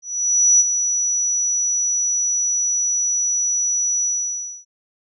sine tone with ADSR envelope, 5890 Hz, F#8, 9 cents flat, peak -9 dBFS, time 0.02-4.65 s, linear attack 580 ms, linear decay 28 ms, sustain -8 dB, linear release 610 ms, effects none

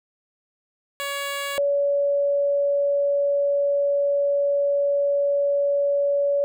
10% pulse / sine tone pair in turn, 562 / 567.2 Hz, C#5 / C#5, +24 / +40 cents, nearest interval unison, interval 16 cents, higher second, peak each -18 dBFS, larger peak neither, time 1-1.58 / 1.58-6.44 s, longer second, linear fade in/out 0 ms, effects none

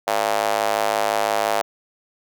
square tone with high-pass filter, 52.9 Hz, G#1, 33 cents sharp, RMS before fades -21 dBFS, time 0.07-1.62 s, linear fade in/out 5 ms, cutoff 670 Hz, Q 2.9, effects none

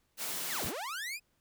white high-pass noise, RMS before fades -37 dBFS, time 0.17-0.73 s, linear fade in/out 50 ms, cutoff 110 Hz, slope 96 dB/octave
sawtooth linear two-way sweep, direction down then up, 2560 to 37.24 to 2560 Hz, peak -33 dBFS, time 0.47-1.2 s, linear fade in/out 50 ms, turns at 0.65 s
effects pink hiss -75 dBFS RMS until 1.4 s

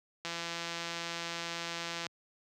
click train, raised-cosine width 0.2 ms, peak -20 dBFS, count 308, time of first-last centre 0.25-2.067 s, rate 169 Hz, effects high-pass 100 Hz 12 dB/octave

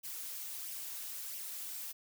blue noise with flanger, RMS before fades -43 dBFS, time 0.03-1.93 s, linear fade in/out 20 ms, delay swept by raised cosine 0.34 to 5.34 ms, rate 1.5 Hz, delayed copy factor +0.55, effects none

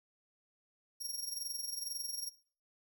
20% pulse tone with amplitude modulation, 5588 Hz, F8, in tune, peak -30 dBFS, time 1-2.3 s, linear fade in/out 20 ms, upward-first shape sine, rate 22.1 Hz, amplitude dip 70%, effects noise-tail reverb RT60 0.4 s tail -17 dB re dry

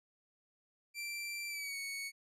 sawtooth tone with pitch glide, 2349 to 2222 Hz, D7 to C#7, 0 to +4 cents, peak -36 dBFS, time 0.94-2.12 s, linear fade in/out 50 ms, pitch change -96 cents, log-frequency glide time 1.48-1.77 s, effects resampled to 32000 Hz

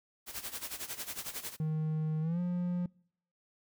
white noise with tremolo, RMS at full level -38 dBFS, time 0.26-1.57 s, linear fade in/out 50 ms, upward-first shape sine, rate 11 Hz, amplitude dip 80%
triangle tone with pitch glide, 156.1 to 177.25 Hz, D#3 to F3, +6 to +26 cents, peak -28 dBFS, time 1.6-2.86 s, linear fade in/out 2 ms, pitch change +220 cents, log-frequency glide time 2.21-2.4 s
effects noise-tail reverb RT60 0.6 s tail -25 dB re dry

